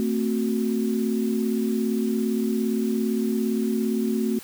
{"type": "chord", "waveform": "sine", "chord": "F# diminished", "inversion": "first", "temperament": "equal with one note detuned", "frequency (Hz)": [224.1, 261.6, 370], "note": ["A3", "C4", "F#4"], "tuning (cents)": [32, 0, 0], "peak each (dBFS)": [-23, -28, -28], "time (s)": [0, 4.39], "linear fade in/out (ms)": 0, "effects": ["white hiss -43 dBFS RMS until 4.43 s"]}